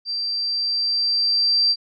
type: tone with level ramp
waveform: sine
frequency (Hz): 4699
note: D8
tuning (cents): 0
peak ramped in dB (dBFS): -23 to -14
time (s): 0.05-1.76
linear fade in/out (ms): 50
effects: none